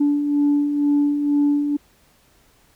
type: beating tone pair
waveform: sine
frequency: 287.7 / 289.8 Hz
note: D4 / D4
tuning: -36 / -23 cents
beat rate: 2.1 Hz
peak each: -24 / -15 dBFS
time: 0-1.77 s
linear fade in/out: 10 ms
effects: tanh soft clip ceiling -11 dBFS + pink hiss -57 dBFS RMS until 2.75 s